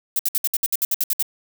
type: noise bursts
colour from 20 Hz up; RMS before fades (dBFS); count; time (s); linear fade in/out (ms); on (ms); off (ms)
violet; -20; 12; 0.16-1.226; 2; 32; 62
effects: none